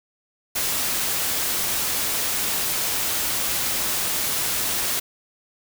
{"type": "noise", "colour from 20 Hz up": "white", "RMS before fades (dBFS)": -24, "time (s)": [0.55, 5], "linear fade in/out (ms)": 10, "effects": []}